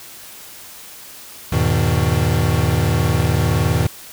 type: chord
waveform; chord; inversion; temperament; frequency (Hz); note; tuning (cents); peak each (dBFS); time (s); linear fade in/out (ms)
square; E major seventh; none; equal with one note detuned; 82.41 / 103.83 / 123.47 / 158.47; E2 / G#2 / B2 / D#3; 0 / 0 / 0 / +32; -21; 1.52-3.87; 5
effects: white hiss -38 dBFS RMS until 4.12 s